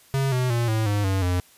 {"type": "tone with pitch steps", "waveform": "square", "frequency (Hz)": [135.8, 126.71, 118.22, 110.3, 102.92, 96.03, 89.59], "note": ["C#3", "B2", "A#2", "A2", "G#2", "G2", "F2"], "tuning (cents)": [-35, 45, 25, 5, -15, -35, 45], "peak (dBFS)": -21, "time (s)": [0.14, 1.4], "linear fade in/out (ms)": 0, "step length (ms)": 180, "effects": ["white hiss -54 dBFS RMS until 1.57 s", "resampled to 32000 Hz"]}